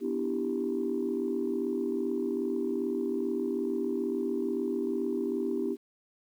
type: chord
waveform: sine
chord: E minor seventh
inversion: second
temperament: equal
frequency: 246.9 / 293.7 / 329.6 / 392 Hz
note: B3 / D4 / E4 / G4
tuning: 0 / 0 / 0 / 0 cents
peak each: -33 / -35 / -34 / -31 dBFS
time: 0-5.77 s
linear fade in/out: 50 ms
effects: tanh soft clip ceiling -20 dBFS + 10-bit

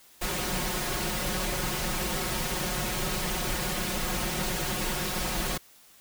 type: noise with comb filter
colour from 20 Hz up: pink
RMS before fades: -30 dBFS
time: 0.21-5.58 s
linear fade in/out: 10 ms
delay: 5.5 ms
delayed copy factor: +0.9
effects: white hiss -56 dBFS RMS until 6 s

